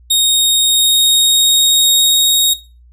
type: tone with pitch glide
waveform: sawtooth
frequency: 3729 to 3757 Hz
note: A#7 to A#7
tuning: 0 to +13 cents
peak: -6 dBFS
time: 0.1-2.54 s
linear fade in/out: 10 ms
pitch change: +13 cents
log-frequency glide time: 0.68-2.33 s
effects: noise-tail reverb RT60 0.3 s tail -17 dB re dry + added 60 Hz sine -41 dBFS peak until 2.92 s